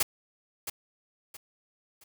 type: noise with echo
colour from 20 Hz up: white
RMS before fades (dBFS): -25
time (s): 0-0.03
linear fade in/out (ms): 5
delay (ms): 670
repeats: 3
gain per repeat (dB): -10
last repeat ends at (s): 2.04
effects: none